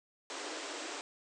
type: band-pass noise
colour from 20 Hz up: pink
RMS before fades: -42 dBFS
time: 0.3-1.01 s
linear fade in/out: 0 ms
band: 280 to 8400 Hz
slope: 96 dB/octave
effects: none